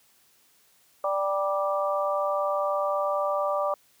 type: harmonic tone with a mistuned harmonic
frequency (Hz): 196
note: G3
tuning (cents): 0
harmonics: 3 / 4 / 5 / 6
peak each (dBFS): -26 / -32 / -34 / -29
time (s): 1.04-3.74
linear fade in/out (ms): 2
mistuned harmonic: 5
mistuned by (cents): -16
effects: white hiss -62 dBFS RMS until 4 s + high-pass 60 Hz 12 dB/octave